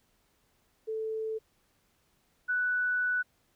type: tone pair in turn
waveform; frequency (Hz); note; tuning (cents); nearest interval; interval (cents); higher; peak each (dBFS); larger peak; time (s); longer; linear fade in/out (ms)
sine; 440 / 1484.3; A4 / F#6; 0 / +5; octave + major sixth; 2105; second; -31 / -26; second; 0.87-1.39 / 2.48-3.23; second; 20
effects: pink hiss -71 dBFS RMS until 3.55 s